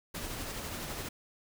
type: noise with tremolo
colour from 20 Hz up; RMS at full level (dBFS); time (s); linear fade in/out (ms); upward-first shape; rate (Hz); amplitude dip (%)
pink; -38; 0.14-1.09; 10; sine; 12; 30
effects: none